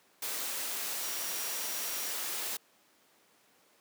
sine tone in noise, 5690 Hz, F8, 31 cents sharp, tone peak -44 dBFS, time 1.02-2.11 s, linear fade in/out 5 ms, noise white, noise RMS -36 dBFS, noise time 0.22-2.57 s, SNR -11 dB, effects pink hiss -65 dBFS RMS until 3.8 s + high-pass 300 Hz 12 dB/octave

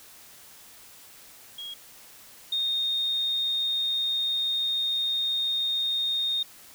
sine tone pair in turn, 3285 / 3687 Hz, G#7 / A#7, -20 / -20 cents, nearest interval major second, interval 200 cents, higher second, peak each -35 / -24 dBFS, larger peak second, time 1.58-1.74 / 2.52-6.43 s, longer second, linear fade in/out 5 ms, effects white hiss -50 dBFS RMS until 6.74 s

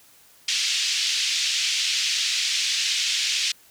pink band-pass noise, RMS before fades -24 dBFS, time 0.48-3.52 s, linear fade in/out 5 ms, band 2600 to 6400 Hz, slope 24 dB/octave, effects white hiss -54 dBFS RMS until 3.7 s

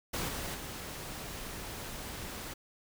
pink noise with level steps, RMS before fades -35 / -38 / -42 dBFS, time 0.13-2.54 s, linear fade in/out 10 ms, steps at 0.28 / 0.54 s, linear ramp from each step 10 ms, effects none

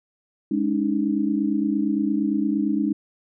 sine chord, Ab suspended fourth, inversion none, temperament equal with one note detuned, 207.7 / 282.4 / 311.1 Hz, Ab3 / Db4 / Eb4, 0 / +32 / 0 cents, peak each -24 dBFS, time 0.51-2.93 s, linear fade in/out 5 ms, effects none

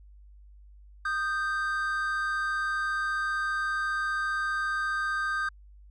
triangle tone pair together, 1233.1 / 1568 Hz, D#6 / G6, -16 / 0 cents, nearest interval major third, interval 416 cents, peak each -29 / -27 dBFS, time 1.05-5.49 s, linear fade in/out 5 ms, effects added 50 Hz sine -49 dBFS peak until 5.9 s + resampled to 24000 Hz

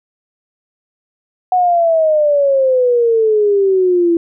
sine exponential sweep, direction down, 740 to 333.9 Hz, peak -9 dBFS, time 1.52-4.17 s, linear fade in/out 2 ms, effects none

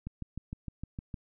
click train, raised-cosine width 5 ms, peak -25 dBFS, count 8, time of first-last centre 0.07-1.142 s, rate 6.53 Hz, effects none

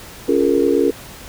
sine chord, Bb minor seventh, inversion first, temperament just, 279.7 / 349.6 / 419.5 / 466.2 Hz, Db4 / F4 / Ab4 / Bb4, +16 / +2 / +17 / 0 cents, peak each -18 dBFS, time 0.28-0.91 s, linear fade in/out 10 ms, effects pink hiss -37 dBFS RMS until 1.28 s

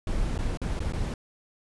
brown noise with dropouts, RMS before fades -28 dBFS, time 0.07-1.14 s, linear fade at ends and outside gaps 2 ms, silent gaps 0.379-0.388 / 0.573-0.616 / 0.793-0.803 / 0.924-0.934 s, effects resampled to 24000 Hz

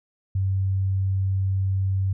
sine tone, 96 Hz, G2, 36 cents flat, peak -20 dBFS, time 0.35-2.13 s, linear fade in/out 5 ms, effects none

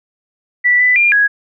sine tone with pitch steps, 1964 / 1993 / 2401 / 1661 Hz, B6 / B6 / D7 / G#6, -10 / +15 / +38 / 0 cents, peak -8 dBFS, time 0.64-1.28 s, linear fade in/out 20 ms, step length 160 ms, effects none

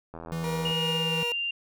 click train, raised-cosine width 1 ms, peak -26 dBFS, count 48, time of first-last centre 0.14-0.71 s, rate 82.4 Hz
square tone, 164.7 Hz, E3, 1 cent flat, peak -31 dBFS, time 0.32-1.23 s, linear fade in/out 0 ms
30% pulse tone with tremolo, 477 Hz, A#4, 40 cents sharp, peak -28 dBFS, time 0.44-1.32 s, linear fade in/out 0 ms, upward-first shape triangle, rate 2.8 Hz, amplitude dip 30%
sine tone with pitch glide, 2850 to 2788 Hz, F7 to F7, +34 to -4 cents, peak -27 dBFS, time 0.65-1.51 s, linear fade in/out 5 ms, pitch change -38 cents, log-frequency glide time 0.78-1.16 s
effects none

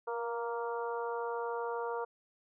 harmonic tone with a mistuned harmonic, 233.1 Hz, A#3, in tune, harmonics 2 / 3 / 4 / 5 / 6, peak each -36 / -44 / -39 / -44 / -46 dBFS, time 0.07-2.05 s, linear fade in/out 10 ms, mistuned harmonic 2, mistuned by +20 cents, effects none

